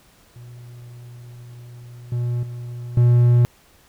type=tone with level steps; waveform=triangle; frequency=120.8 Hz; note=B2; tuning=38 cents flat; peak=-35 / -18 / -27 / -9 dBFS; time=0.36-3.45 s; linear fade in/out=0 ms; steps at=2.12 / 2.43 / 2.97 s; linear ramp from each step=2 ms; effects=pink hiss -54 dBFS RMS until 3.88 s